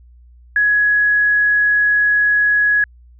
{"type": "tone", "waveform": "sine", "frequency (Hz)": 1676, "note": "G#6", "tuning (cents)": 15, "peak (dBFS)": -11, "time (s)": [0.56, 2.84], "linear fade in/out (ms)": 2, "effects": ["added 60 Hz sine -42 dBFS peak until 3.19 s"]}